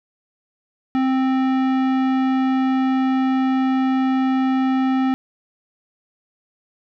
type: tone with tanh clipping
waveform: sine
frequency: 262.3 Hz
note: C4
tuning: 4 cents sharp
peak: -18 dBFS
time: 0.95-5.14 s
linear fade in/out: 0 ms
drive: 17 dB
effects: none